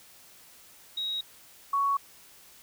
sine tone pair in turn, 3802 / 1115.7 Hz, A#7 / C#6, +33 / +11 cents, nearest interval octave + major sixth, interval 2122 cents, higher first, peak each -29 / -23 dBFS, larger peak second, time 0.97-1.21 / 1.73-1.97 s, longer neither, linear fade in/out 5 ms, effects white hiss -54 dBFS RMS until 2.62 s

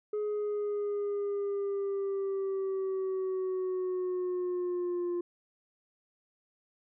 sine linear sweep, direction down, 421.1 to 349.4 Hz, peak -27 dBFS, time 0.13-5.21 s, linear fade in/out 5 ms, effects tanh soft clip ceiling -29 dBFS

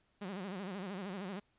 sawtooth tone with vibrato, 191.8 Hz, G3, 37 cents flat, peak -36 dBFS, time 0.21-1.4 s, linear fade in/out 10 ms, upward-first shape sine, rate 13 Hz, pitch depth 140 cents each way, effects pink hiss -75 dBFS RMS until 1.58 s + resampled to 8000 Hz

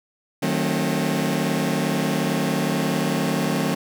sawtooth chord, D# diminished seventh, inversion none, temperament just, 155.56 / 186.68 / 224 / 268.8 Hz, D#3 / F#3 / A3 / C4, 0 / +16 / +31 / +47 cents, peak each -22 dBFS, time 0.42-3.75 s, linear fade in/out 10 ms, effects none

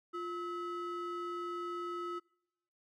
triangle ring-modulated tone, 821 Hz, G#5, 20 cents flat, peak -32 dBFS, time 0.13-2.2 s, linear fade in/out 20 ms, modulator 471 Hz, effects noise-tail reverb RT60 0.8 s tail -25 dB re dry

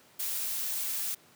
blue noise, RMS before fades -33 dBFS, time 0.19-1.15 s, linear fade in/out 10 ms, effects pink hiss -59 dBFS RMS until 1.35 s + high-pass 150 Hz 12 dB/octave

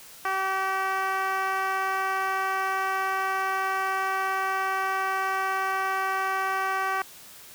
10% pulse tone with band-pass filter, 383.2 Hz, G4, 39 cents flat, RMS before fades -27 dBFS, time 0.25-7.02 s, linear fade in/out 2 ms, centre 1100 Hz, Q 1.2, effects white hiss -47 dBFS RMS until 7.54 s

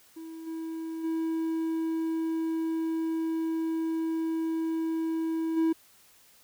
triangle tone with level steps, 324.6 Hz, E4, 27 cents flat, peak -37 / -31 / -25 / -20 dBFS, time 0.16-5.73 s, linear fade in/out 10 ms, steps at 0.46 / 1.03 / 5.56 s, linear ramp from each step 20 ms, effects white hiss -59 dBFS RMS until 6.43 s

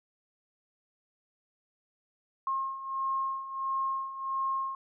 sine beating tone pair, 1072 / 1073.5 Hz, C6 / C6, +42 / +44 cents, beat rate 1.5 Hz, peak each -36 / -31 dBFS, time 2.47-4.75 s, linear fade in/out 2 ms, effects none

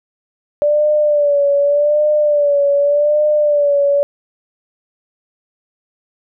sine tone with vibrato, 584 Hz, D5, 10 cents flat, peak -10 dBFS, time 0.62-4.03 s, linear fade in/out 0 ms, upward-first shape sine, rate 0.85 Hz, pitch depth 54 cents each way, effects none

